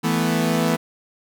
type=chord; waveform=sawtooth; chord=E suspended fourth; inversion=none; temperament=equal; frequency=164.81 / 220 / 246.9 Hz; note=E3 / A3 / B3; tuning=0 / 0 / 0 cents; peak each=-18 / -19 / -19 dBFS; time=0.03-0.77 s; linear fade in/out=20 ms; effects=none